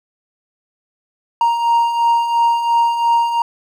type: beating tone pair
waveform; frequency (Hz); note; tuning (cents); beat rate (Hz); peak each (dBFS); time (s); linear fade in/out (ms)
triangle; 932 / 934.9; A#5 / A#5; -1 / +5; 2.9; -19 / -11; 1.41-3.42; 2
effects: none